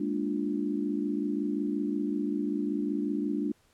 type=chord; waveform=sine; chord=Bb dominant seventh; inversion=third; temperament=equal; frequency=207.7 / 233.1 / 293.7 / 349.2 Hz; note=Ab3 / Bb3 / D4 / F4; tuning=0 / 0 / 0 / 0 cents; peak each=-33 / -36 / -30 / -36 dBFS; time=0-3.52 s; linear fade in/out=5 ms; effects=pink hiss -66 dBFS RMS until 3.73 s + low-pass 12000 Hz 12 dB/octave